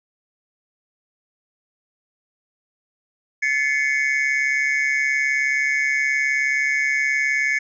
triangle tone cluster, 1733 / 2080 / 2219 Hz, A6 / C7 / C#7, -27 / -11 / +1 cents, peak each -21 / -22 / -20 dBFS, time 3.42-7.59 s, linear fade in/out 10 ms, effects resampled to 16000 Hz

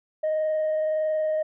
sine tone with frequency modulation, 622.3 Hz, D#5, in tune, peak -20 dBFS, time 0.23-1.43 s, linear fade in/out 10 ms, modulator 21.6 Hz, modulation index 0.21, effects tanh soft clip ceiling -20 dBFS

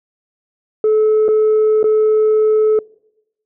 sine tone with dropouts, 432 Hz, A4, 32 cents flat, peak -8 dBFS, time 0.84-2.79 s, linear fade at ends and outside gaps 2 ms, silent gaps 1.282-1.287 / 1.83-1.841 s, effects noise-tail reverb RT60 0.9 s tail -25 dB re dry + tanh soft clip ceiling -8 dBFS

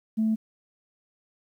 sine tone, 220 Hz, A3, in tune, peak -20 dBFS, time 0.17-0.36 s, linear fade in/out 20 ms, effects tanh soft clip ceiling -17 dBFS + 10-bit

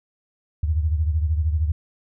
sine beating tone pair, 76.5 / 89.5 Hz, D#2 / F2, -29 / +43 cents, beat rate 13 Hz, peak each -19 / -26 dBFS, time 0.63-1.72 s, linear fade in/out 5 ms, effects none

